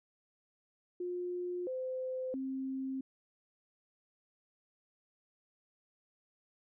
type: tone with pitch steps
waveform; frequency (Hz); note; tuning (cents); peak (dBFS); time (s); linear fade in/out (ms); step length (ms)
sine; 356.5 / 515 / 265.3; F4 / C5 / C4; +36 / -28 / +24; -35; 1-3.01; 5; 670
effects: none